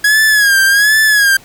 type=tone with vibrato; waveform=45% pulse; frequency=1661.2 Hz; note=G#6; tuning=in tune; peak=-7 dBFS; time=0.04-1.37 s; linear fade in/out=5 ms; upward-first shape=sine; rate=1.3 Hz; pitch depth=91 cents each way; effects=pink hiss -41 dBFS RMS until 1.44 s